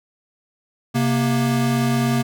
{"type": "tone pair together", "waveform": "square", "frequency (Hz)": [132, 235.6], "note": ["C3", "A#3"], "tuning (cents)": [16, 19], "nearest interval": "minor seventh", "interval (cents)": 1003, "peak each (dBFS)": [-21, -20], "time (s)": [0.94, 2.23], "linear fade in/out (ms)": 20, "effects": []}